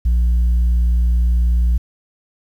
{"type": "tone", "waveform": "sine", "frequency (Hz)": 59.3, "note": "A#1", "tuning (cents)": 30, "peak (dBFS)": -9, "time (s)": [0.05, 1.78], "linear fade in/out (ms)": 10, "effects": ["tanh soft clip ceiling -11 dBFS", "8-bit"]}